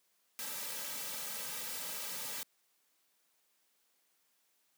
white noise with comb filter, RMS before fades -41 dBFS, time 0.39-2.43 s, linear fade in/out 0 ms, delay 2.8 ms, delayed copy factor -0.95, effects white hiss -75 dBFS RMS until 4.77 s + high-pass 200 Hz 12 dB/octave

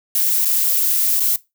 violet noise with dropouts, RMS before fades -17 dBFS, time 0.15-1.36 s, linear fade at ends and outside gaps 2 ms, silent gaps 0.45-0.454 / 1.198-1.203 s, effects noise-tail reverb RT60 0.2 s tail -19 dB re dry

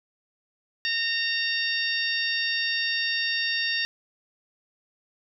harmonic tone, 920 Hz, A#5, 23 cents flat, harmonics 2 / 3 / 4 / 5 / 6, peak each -28 / -30 / -31 / -32 / -33 dBFS, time 0.85-3.85 s, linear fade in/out 0 ms, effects none

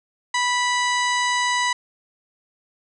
harmonic tone with a mistuned harmonic, 984 Hz, B5, 7 cents flat, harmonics 1 / 2 / 3 / 4 / 5 / 6 / 7 / 8 / 9, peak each -22 / -23 / -31 / -29 / -34 / -33 / -38 / -36 / -41 dBFS, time 0.34-1.73 s, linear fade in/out 5 ms, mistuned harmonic 6, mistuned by +81 cents, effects none

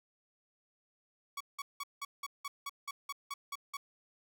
sawtooth tone bursts, 1124 Hz, C#6, 24 cents sharp, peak -34 dBFS, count 12, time 1.37-3.77 s, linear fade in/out 5 ms, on 35 ms, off 180 ms, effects none

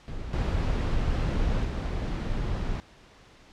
brown noise with level steps, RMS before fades -36 / -26 / -29 dBFS, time 0.08-2.8 s, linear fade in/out 0 ms, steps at 0.33 / 1.65 s, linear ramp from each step 2 ms, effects pink hiss -54 dBFS RMS until 3.52 s + low-pass 5000 Hz 12 dB/octave

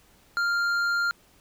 sine tone with hard clipping, 1396.9 Hz, F6, in tune, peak -24 dBFS, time 0.37-1.11 s, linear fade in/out 0 ms, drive 7 dB, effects pink hiss -59 dBFS RMS until 1.4 s

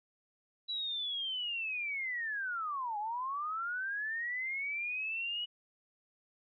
sine linear two-way sweep, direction down then up, 3951 to 814 to 2937 Hz, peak -34 dBFS, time 0.68-5.46 s, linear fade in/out 20 ms, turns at 2.98 s, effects none

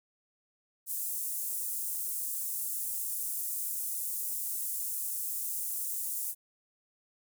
pink high-pass noise, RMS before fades -35 dBFS, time 0.86-6.35 s, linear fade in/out 50 ms, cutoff 8800 Hz, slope 24 dB/octave, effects none

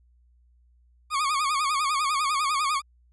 40% pulse tone with vibrato, 1164 Hz, D6, 16 cents flat, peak -22 dBFS, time 1.1-2.82 s, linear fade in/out 50 ms, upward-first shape sine, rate 10 Hz, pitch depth 120 cents each way, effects added 60 Hz sine -57 dBFS peak until 3.12 s + resampled to 24000 Hz

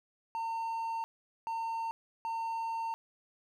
triangle tone bursts at uneven times, 909 Hz, A#5, 44 cents flat, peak -31 dBFS, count 3, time 0.35-1.04 / 1.47-1.91 / 2.25-2.94 s, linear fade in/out 0 ms, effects none

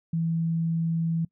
sine tone, 164.81 Hz, E3, in tune, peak -23 dBFS, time 0.13-1.25 s, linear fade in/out 5 ms, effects noise-tail reverb RT60 0.1 s tail -23 dB re dry

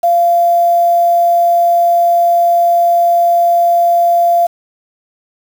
sine tone with quantisation, 690 Hz, F5, 21 cents flat, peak -7 dBFS, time 0.03-4.47 s, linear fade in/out 10 ms, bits 5, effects none

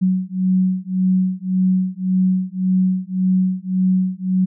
sine beating tone pair, 185 / 186.8 Hz, F#3 / F#3, 0 / +17 cents, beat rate 1.8 Hz, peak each -18 dBFS, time 0.01-4.46 s, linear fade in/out 20 ms, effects none

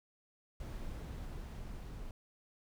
brown noise with level ramp, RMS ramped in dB -42 to -46 dBFS, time 0.6-2.11 s, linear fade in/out 2 ms, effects none

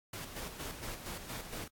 pink noise with tremolo, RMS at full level -42 dBFS, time 0.13-1.68 s, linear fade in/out 5 ms, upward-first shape square, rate 4.3 Hz, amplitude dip 50%, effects AAC 64 kbps

